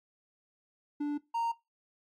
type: tone pair in turn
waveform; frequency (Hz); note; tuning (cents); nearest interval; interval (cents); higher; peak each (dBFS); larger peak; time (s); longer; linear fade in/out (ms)
triangle; 292.5 / 926.5; D4 / A#5; -7 / -11; octave + minor sixth; 1996; second; -27; neither; 1-1.18 / 1.34-1.52; neither; 10
effects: noise-tail reverb RT60 0.2 s tail -18 dB re dry + MP3 64 kbps